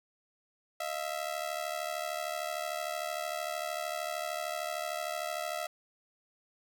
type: ring-modulated tone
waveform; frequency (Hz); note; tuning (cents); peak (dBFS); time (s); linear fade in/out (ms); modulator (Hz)
sawtooth; 659.3; E5; 0; -27; 0.8-5.67; 5; 36.6
effects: none